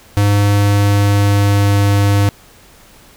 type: tone with pitch glide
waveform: square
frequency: 101.9 to 100.9 Hz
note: G#2 to G#2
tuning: -32 to -49 cents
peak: -10 dBFS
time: 0.17-2.29 s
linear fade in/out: 0 ms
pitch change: -17 cents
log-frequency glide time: 0.32-1.76 s
effects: pink hiss -44 dBFS RMS until 3.16 s